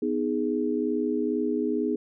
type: chord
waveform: sine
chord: G# minor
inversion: first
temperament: just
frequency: 249.2 / 311.5 / 415.3 Hz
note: B3 / D#4 / G#4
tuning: +16 / +2 / 0 cents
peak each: -28 dBFS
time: 0.02-1.96 s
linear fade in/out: 5 ms
effects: none